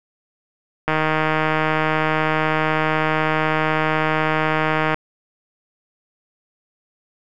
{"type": "click train", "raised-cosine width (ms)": 0.5, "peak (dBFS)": -4, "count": 635, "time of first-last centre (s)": [0.88, 4.944], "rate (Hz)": 156, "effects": []}